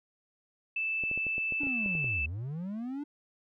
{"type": "tone", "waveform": "sine", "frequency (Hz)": 2637, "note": "E7", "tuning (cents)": 0, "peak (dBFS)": -29, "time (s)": [0.76, 2.26], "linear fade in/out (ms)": 5}
{"type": "clicks", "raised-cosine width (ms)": 2, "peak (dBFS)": -29, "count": 11, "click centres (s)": [1.037, 1.114, 1.176, 1.267, 1.381, 1.523, 1.634, 1.67, 1.861, 1.952, 2.044]}
{"type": "linear two-way sweep", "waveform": "triangle", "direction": "down then up", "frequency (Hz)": [298.2, 65.41, 298.2], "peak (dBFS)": -32, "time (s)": [1.6, 3.04], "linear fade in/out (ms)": 10, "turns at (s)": 2.23}
{"effects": []}